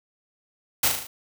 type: noise with echo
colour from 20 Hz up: white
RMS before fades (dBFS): -20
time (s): 0.83-0.88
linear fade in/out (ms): 5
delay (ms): 38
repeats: 5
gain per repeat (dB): -4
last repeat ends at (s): 1.07
effects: none